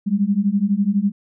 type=beating tone pair; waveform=sine; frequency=194.8 / 206.8 Hz; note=G3 / G#3; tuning=-11 / -7 cents; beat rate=12 Hz; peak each=-19 / -18 dBFS; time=0.06-1.12 s; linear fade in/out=20 ms; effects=none